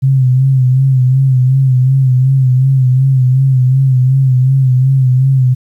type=tone with vibrato; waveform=sine; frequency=130.81 Hz; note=C3; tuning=in tune; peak=-6 dBFS; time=0.02-5.55 s; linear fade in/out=20 ms; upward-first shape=sine; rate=2.7 Hz; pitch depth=59 cents each way; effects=8-bit